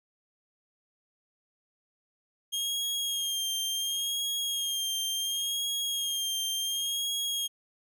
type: tone with vibrato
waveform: sawtooth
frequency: 3232 Hz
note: G#7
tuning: 48 cents flat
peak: -26 dBFS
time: 2.52-7.48 s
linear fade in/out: 20 ms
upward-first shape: sine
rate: 0.7 Hz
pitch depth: 36 cents each way
effects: none